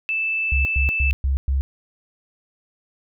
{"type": "tone", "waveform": "sine", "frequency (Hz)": 2637, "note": "E7", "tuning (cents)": 0, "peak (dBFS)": -20, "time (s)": [0.09, 1.11], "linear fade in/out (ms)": 0}
{"type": "tone bursts", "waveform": "sine", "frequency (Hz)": 67.6, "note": "C#2", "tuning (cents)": -43, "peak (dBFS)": -17, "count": 5, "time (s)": [0.52, 1.61], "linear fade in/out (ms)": 0, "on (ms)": 130, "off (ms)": 110}
{"effects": []}